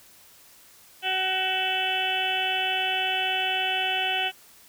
harmonic tone, 376.2 Hz, F#4, 29 cents sharp, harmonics 1 / 2 / 4 / 5 / 6 / 7 / 8 / 9, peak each -38 / -29 / -33 / -38 / -38 / -29 / -28 / -37 dBFS, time 1.02-4.32 s, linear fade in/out 50 ms, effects white hiss -53 dBFS RMS until 4.68 s

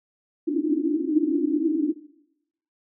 white band-pass noise, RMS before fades -23 dBFS, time 0.47-1.93 s, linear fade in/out 10 ms, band 280 to 330 Hz, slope 96 dB/octave, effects noise-tail reverb RT60 0.8 s tail -17 dB re dry

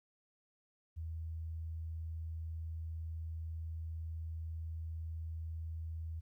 sine tone, 81 Hz, E2, 30 cents flat, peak -39 dBFS, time 0.96-6.21 s, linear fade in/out 20 ms, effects 13-bit

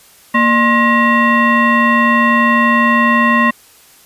sine tone with frequency modulation, 1064 Hz, C6, 29 cents sharp, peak -8 dBFS, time 0.34-3.51 s, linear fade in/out 10 ms, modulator 831 Hz, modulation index 1.4, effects white hiss -45 dBFS RMS until 4.05 s + resampled to 32000 Hz

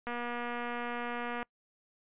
click train, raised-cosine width 0.5 ms, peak -23 dBFS, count 327, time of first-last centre 0.07-1.428 s, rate 240 Hz, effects noise-tail reverb RT60 0.1 s tail -26 dB re dry + resampled to 8000 Hz

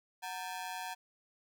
sawtooth ring-modulated tone, 830.6 Hz, G#5, in tune, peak -32 dBFS, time 0.22-0.95 s, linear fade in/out 20 ms, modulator 90.9 Hz, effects none

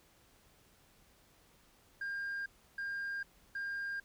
sine tone bursts, 1605 Hz, G6, 40 cents sharp, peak -34 dBFS, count 3, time 2.01-4 s, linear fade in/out 5 ms, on 450 ms, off 320 ms, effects tanh soft clip ceiling -35 dBFS + pink hiss -66 dBFS RMS until 4.04 s

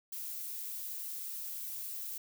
violet noise, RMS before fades -41 dBFS, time 0.12-2.18 s, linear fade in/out 5 ms, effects none

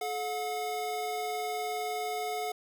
square tone pair together, 429.5 / 722.3 Hz, A4 / F#5, -42 / -42 cents, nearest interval major sixth, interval 900 cents, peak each -37 / -34 dBFS, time 0.01-2.52 s, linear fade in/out 5 ms, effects none

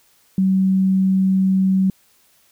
sine tone, 190 Hz, F#3, 46 cents sharp, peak -13 dBFS, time 0.38-1.9 s, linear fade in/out 2 ms, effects white hiss -57 dBFS RMS until 2.51 s

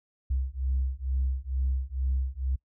sine beating tone pair, 64.6 / 66.8 Hz, C2 / C2, -21 / +36 cents, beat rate 2.2 Hz, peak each -28 dBFS, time 0.3-2.56 s, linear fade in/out 10 ms, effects noise-tail reverb RT60 0.1 s tail -24 dB re dry + tanh soft clip ceiling -20 dBFS

